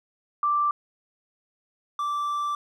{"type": "tone pair in turn", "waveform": ["sine", "triangle"], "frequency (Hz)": [1175, 1169.9], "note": ["D6", "D6"], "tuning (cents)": [1, -7], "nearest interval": "unison", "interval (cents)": 8, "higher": "first", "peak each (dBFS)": [-20, -23], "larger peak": "first", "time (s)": [[0.43, 0.71], [1.99, 2.55]], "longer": "second", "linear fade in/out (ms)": 2, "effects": []}